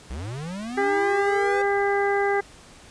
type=linear sweep; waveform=square; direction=up; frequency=55.5 to 516 Hz; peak=-31 dBFS; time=0.1-1.62 s; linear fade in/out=5 ms
type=harmonic tone; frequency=401 Hz; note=G4; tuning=39 cents sharp; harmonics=1 / 2 / 3 / 4 / 5; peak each=-22 / -25 / -33 / -29 / -30 dBFS; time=0.77-2.41 s; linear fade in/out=10 ms
effects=pink hiss -48 dBFS RMS until 2.9 s + resampled to 22050 Hz